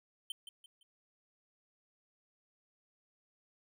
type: tone with echo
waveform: square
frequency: 3097 Hz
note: G7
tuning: 22 cents flat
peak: -38 dBFS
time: 0.3-0.32 s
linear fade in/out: 2 ms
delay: 170 ms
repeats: 3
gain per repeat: -9 dB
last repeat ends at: 0.83 s
effects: none